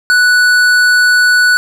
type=tone with tanh clipping; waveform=sine; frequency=1480 Hz; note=F#6; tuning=in tune; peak=-8 dBFS; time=0.1-1.57 s; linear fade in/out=0 ms; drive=14 dB; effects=none